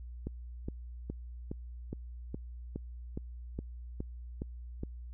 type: click train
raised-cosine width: 3 ms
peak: -24 dBFS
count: 12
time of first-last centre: 0.27-4.834 s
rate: 2.41 Hz
effects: added 60 Hz sine -42 dBFS peak until 5.13 s